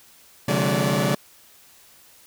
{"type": "tone cluster", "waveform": "sawtooth", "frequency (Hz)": [132.8, 148.5, 181.6, 211.8, 578], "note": ["C3", "D3", "F#3", "G#3", "D5"], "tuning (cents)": [26, 20, -32, 34, -28], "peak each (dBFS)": -22, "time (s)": [0.48, 1.15], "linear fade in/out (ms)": 5, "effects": ["white hiss -52 dBFS RMS until 2.26 s"]}